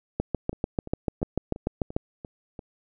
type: two click trains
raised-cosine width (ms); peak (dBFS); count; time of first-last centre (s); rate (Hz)
2; -11 / -24; 13 / 7; 0.2-1.965 / 0.53-2.592; 6.8 / 2.91
effects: none